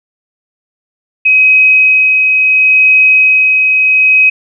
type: tone with tremolo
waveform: sine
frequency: 2533 Hz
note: D#7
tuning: 30 cents sharp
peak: -3 dBFS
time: 1.25-4.3 s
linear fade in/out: 10 ms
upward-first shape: sine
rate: 0.72 Hz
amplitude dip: 30%
effects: none